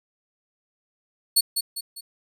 20% pulse tone with echo, 4411 Hz, C#8, 9 cents flat, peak -9 dBFS, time 1.36-1.41 s, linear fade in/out 10 ms, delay 200 ms, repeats 3, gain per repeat -7 dB, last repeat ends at 2.01 s, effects none

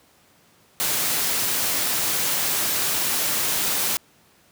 white noise, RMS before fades -23 dBFS, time 0.8-3.97 s, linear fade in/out 0 ms, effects pink hiss -57 dBFS RMS until 4.51 s + high-pass 100 Hz 12 dB/octave

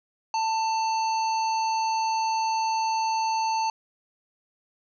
harmonic tone, 890 Hz, A5, 20 cents sharp, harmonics 1 / 3 / 5 / 7, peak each -23 / -37 / -36 / -40 dBFS, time 0.34-3.7 s, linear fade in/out 2 ms, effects none

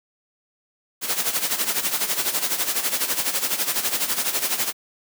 white noise with tremolo, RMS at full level -21 dBFS, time 1.01-4.73 s, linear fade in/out 50 ms, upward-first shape sine, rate 12 Hz, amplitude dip 70%, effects high-pass 200 Hz 12 dB/octave

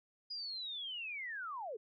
sine linear sweep, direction down, 4945 to 394.3 Hz, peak -40 dBFS, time 0.3-1.77 s, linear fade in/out 10 ms, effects none

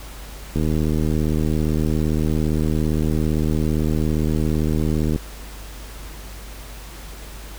click train, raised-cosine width 3 ms, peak -9 dBFS, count 358, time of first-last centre 0.56-5.161 s, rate 77.6 Hz, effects added 50 Hz sine -35 dBFS peak until 7.58 s + pink hiss -40 dBFS RMS until 7.58 s

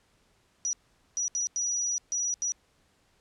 sine tone bursts at uneven times, 5840 Hz, F#8, 24 cents flat, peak -26 dBFS, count 6, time 0.65-0.73 / 1.17-1.28 / 1.35-1.47 / 1.56-1.98 / 2.12-2.34 / 2.42-2.52 s, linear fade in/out 0 ms, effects pink hiss -67 dBFS RMS until 3.2 s + low-pass 9000 Hz 12 dB/octave

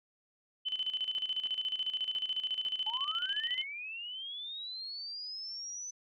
sine tone with tremolo, 3038 Hz, F#7, 45 cents sharp, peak -30 dBFS, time 0.65-3.64 s, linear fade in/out 20 ms, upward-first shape square, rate 14 Hz, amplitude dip 70%
clicks, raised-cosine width 0.3 ms, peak -35 dBFS, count 4, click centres 1.18 / 1.458 / 2.162 / 2.664 s
sine linear sweep, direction up, 830.6 to 6070 Hz, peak -39 dBFS, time 2.86-5.91 s, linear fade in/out 10 ms
effects none

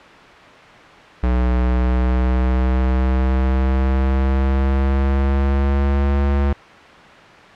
square tone with pitch glide, 61.74 to 70.11 Hz, B1 to C#2, 0 to +20 cents, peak -15 dBFS, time 1.23-6.53 s, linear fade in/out 5 ms, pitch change +220 cents, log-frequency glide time 1.6-6.2 s, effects white hiss -40 dBFS RMS until 7.55 s + low-pass 2000 Hz 12 dB/octave

